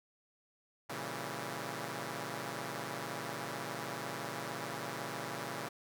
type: chord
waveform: 5% pulse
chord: A# diminished seventh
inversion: none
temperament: equal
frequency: 116.54 / 138.59 / 164.81 / 196 Hz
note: A#2 / C#3 / E3 / G3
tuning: 0 / 0 / 0 / 0 cents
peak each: -33 / -32 / -33 / -35 dBFS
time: 0.89-5.69 s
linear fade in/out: 10 ms
effects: none